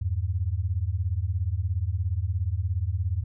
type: beating tone pair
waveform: sine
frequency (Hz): 82.41 / 99.41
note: E2 / G2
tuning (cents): 0 / +25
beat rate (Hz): 17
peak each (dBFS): -27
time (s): 0.01-3.24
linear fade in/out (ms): 10
effects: none